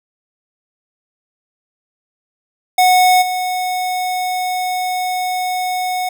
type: tone with level steps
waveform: square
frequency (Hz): 734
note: F#5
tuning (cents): -14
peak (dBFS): -9 / -18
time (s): 2.78-6.09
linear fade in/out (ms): 5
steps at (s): 3.21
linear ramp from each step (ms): 20
effects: none